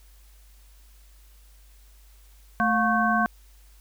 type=harmonic tone with a mistuned harmonic; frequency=220 Hz; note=A3; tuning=in tune; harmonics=1 / 3 / 5 / 7; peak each=-25 / -25 / -25 / -25 dBFS; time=2.6-3.26 s; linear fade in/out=0 ms; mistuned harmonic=3; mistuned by=+130 cents; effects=added 50 Hz sine -50 dBFS peak until 3.8 s + white hiss -60 dBFS RMS until 3.8 s